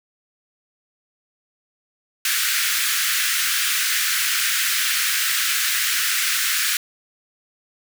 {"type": "high-pass noise", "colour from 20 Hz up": "pink", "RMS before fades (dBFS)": -21, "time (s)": [2.25, 6.77], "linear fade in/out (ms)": 2, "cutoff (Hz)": 1400, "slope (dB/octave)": 48, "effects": []}